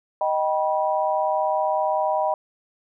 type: chord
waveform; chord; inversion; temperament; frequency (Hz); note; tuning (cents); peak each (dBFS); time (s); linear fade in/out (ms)
sine; Eb augmented; none; just; 622.3 / 777.8 / 972.3; Eb5 / G5 / B5; 0 / -14 / -27; -23 / -24 / -25; 0.21-2.34; 2
effects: none